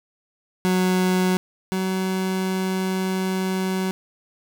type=tone pair in turn; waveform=30% pulse; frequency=184.3 / 187.96 Hz; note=F#3 / F#3; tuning=-7 / +28 cents; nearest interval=unison; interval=35 cents; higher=second; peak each=-15 / -19 dBFS; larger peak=first; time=0.65-1.37 / 1.72-3.91 s; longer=second; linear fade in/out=0 ms; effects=none